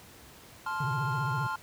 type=chord; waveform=triangle; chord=F major; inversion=first; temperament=just; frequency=873.1 / 1047.7 / 1396.9 Hz; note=A5 / C6 / F6; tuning=-14 / +2 / 0 cents; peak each=-34 / -33 / -33 dBFS; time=0.66-1.56 s; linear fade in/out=5 ms
type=tone with vibrato; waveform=triangle; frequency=134.4 Hz; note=C3; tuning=47 cents sharp; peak=-28 dBFS; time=0.8-1.47 s; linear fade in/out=5 ms; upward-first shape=triangle; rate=15 Hz; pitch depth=260 cents each way
effects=pink hiss -52 dBFS RMS until 1.62 s + high-pass 60 Hz 12 dB/octave